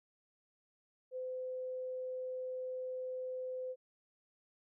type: tone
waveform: sine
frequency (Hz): 511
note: C5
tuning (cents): -41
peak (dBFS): -38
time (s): 1.11-3.76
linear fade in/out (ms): 50
effects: none